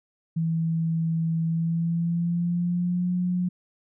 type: tone with pitch glide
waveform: sine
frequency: 163.6 to 179.44 Hz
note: E3 to F3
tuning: -13 to +47 cents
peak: -22 dBFS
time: 0.36-3.49 s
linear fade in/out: 10 ms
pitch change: +160 cents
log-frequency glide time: 1.45-3.12 s
effects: none